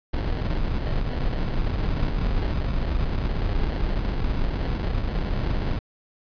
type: noise with sample-and-hold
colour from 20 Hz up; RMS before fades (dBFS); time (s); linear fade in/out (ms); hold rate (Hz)
brown; -24; 0.13-5.79; 10; 1225
effects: resampled to 11025 Hz